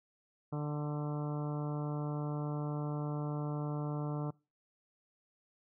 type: harmonic tone with a mistuned harmonic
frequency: 148.3 Hz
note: D3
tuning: 17 cents sharp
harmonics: 1 / 2 / 3 / 4 / 5 / 6 / 7 / 8 / 9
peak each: -35 / -41 / -45 / -47 / -49 / -51 / -52 / -53 / -54 dBFS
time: 0.52-4.31 s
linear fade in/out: 10 ms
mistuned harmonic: 8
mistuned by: -19 cents
effects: noise-tail reverb RT60 0.3 s tail -24 dB re dry